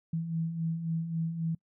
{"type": "beating tone pair", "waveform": "sine", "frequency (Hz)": [161, 164.7], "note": ["E3", "E3"], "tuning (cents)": [-41, -1], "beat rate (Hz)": 3.7, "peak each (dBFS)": [-38, -30], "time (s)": [0.13, 1.55], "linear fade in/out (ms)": 5, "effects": ["noise-tail reverb RT60 0.1 s tail -25 dB re dry"]}